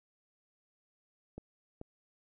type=clicks; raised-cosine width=2 ms; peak=-30 dBFS; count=2; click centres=1.38 / 1.814 s; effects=none